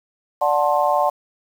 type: chord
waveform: sine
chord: D dominant seventh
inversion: none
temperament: just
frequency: 587.3 / 734.2 / 881 / 1057.2 Hz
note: D5 / F#5 / A5 / C6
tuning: 0 / -14 / +2 / +18 cents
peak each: -20 / -20 / -21 / -22 dBFS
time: 0.41-1.1 s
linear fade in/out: 10 ms
effects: 7-bit